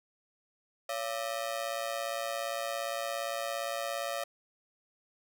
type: ring-modulated tone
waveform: sawtooth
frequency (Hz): 622.3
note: D#5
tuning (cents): 0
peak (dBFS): -26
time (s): 0.89-4.24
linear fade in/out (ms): 5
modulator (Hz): 58.7
effects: none